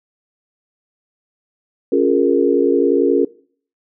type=chord; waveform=sine; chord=Bb minor seventh; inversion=first; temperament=equal with one note detuned; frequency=277.2 / 354.3 / 415.3 / 466.2 Hz; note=Db4 / F4 / Ab4 / Bb4; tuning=0 / +25 / 0 / 0 cents; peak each=-17 dBFS; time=1.92-3.25 s; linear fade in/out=5 ms; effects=noise-tail reverb RT60 0.5 s tail -21 dB re dry

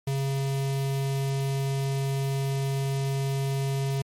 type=tone with notch filter; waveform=square; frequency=136.7 Hz; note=C#3; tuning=24 cents flat; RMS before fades=-27 dBFS; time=0.07-4.02 s; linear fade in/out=5 ms; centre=1400 Hz; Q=1.6; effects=MP3 64 kbps

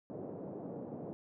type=band-pass noise; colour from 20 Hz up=white; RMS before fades=-44 dBFS; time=0.1-1.13 s; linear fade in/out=0 ms; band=130 to 560 Hz; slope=24 dB/octave; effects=none

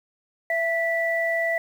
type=tone pair together; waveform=sine; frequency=667.2 / 1966 Hz; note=E5 / B6; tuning=+21 / -8 cents; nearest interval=octave + perfect fifth; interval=1871 cents; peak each=-24 dBFS; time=0.5-1.58 s; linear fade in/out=2 ms; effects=8-bit

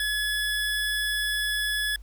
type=tone; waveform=25% pulse; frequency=1701 Hz; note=G#6; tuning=41 cents sharp; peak=-21 dBFS; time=0-1.96 s; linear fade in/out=2 ms; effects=added 50 Hz sine -40 dBFS peak until 2.02 s + pink hiss -63 dBFS RMS until 2.02 s

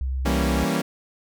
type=tone with vibrato; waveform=sine; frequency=65.41 Hz; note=C2; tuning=in tune; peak=-23 dBFS; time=0.01-0.64 s; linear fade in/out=0 ms; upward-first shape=triangle; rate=8.8 Hz; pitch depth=15 cents each way
type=chord; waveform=sawtooth; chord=E diminished seventh; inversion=none; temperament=equal with one note detuned; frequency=164.81 / 196 / 233.1 / 275.6 Hz; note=E3 / G3 / Bb3 / Db4; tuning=0 / 0 / 0 / -10 cents; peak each=-23 dBFS; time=0.25-0.82 s; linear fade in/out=10 ms
effects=none

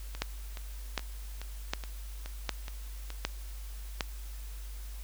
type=two click trains; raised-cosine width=0.2 ms; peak=-12 / -24 dBFS; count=6 / 8; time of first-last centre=0.22-4.008 / 0.15-3.104 s; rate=1.32 / 2.37 Hz; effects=added 50 Hz sine -39 dBFS peak until 5.03 s + white hiss -53 dBFS RMS until 5.03 s

